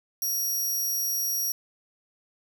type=tone; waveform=15% pulse; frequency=5680 Hz; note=F8; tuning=28 cents sharp; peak=-20 dBFS; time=0.22-1.52 s; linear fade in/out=2 ms; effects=10-bit